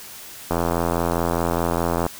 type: click train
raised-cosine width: 1 ms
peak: -7 dBFS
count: 133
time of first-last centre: 0.51-2.065 s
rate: 84.9 Hz
effects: white hiss -39 dBFS RMS until 2.19 s